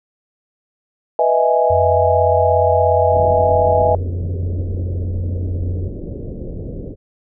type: chord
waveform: sine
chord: E major seventh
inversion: second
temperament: equal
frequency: 493.9 / 622.3 / 659.3 / 830.6 Hz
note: B4 / D#5 / E5 / G#5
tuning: 0 / 0 / 0 / 0 cents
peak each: -17 dBFS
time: 1.19-3.95 s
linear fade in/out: 2 ms
type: tone with vibrato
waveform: sine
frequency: 89.5 Hz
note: F2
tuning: 43 cents sharp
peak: -19 dBFS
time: 1.7-5.88 s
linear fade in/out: 5 ms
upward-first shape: sine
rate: 20 Hz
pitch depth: 21 cents each way
type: low-pass noise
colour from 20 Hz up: pink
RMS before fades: -28 dBFS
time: 3.1-6.96 s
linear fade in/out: 50 ms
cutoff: 540 Hz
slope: 48 dB/octave
effects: none